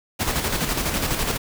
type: noise with tremolo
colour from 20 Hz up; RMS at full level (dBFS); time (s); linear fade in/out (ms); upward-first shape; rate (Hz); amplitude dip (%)
pink; -22; 0.19-1.38; 20; square; 12; 45
effects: none